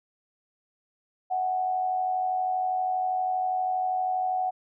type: tone with amplitude modulation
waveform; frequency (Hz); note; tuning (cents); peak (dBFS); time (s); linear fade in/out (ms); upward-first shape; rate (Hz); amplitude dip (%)
sine; 742; F#5; +5; -22; 1.3-4.51; 20; sine; 92.5; 45
effects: none